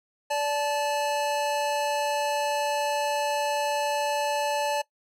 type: tone pair together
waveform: square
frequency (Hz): 581 / 869.6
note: D5 / A5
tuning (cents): -19 / -21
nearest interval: perfect fifth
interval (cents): 698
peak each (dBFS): -28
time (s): 0.3-4.82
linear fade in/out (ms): 10
effects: noise-tail reverb RT60 0.1 s tail -19 dB re dry + low-pass 11000 Hz 12 dB/octave